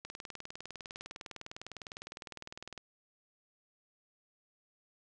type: click train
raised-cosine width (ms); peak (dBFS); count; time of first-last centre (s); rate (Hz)
0.2; -26; 55; 0.05-2.777; 19.8
effects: resampled to 22050 Hz + 9-bit